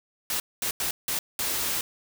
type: noise bursts at uneven times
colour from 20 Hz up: white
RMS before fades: -28 dBFS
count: 5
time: 0.3-0.4 / 0.62-0.71 / 0.8-0.91 / 1.08-1.19 / 1.39-1.81 s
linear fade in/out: 2 ms
effects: none